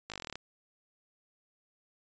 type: slowing click train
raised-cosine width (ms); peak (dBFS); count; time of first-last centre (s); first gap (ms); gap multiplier
0.2; -22; 12; 0.1-0.356; 18; 1.05
effects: resampled to 16000 Hz